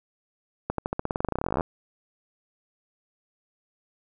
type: accelerating click train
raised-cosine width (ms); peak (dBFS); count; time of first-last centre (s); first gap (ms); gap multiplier
1; -12; 26; 0.7-1.608; 83; 0.92
effects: none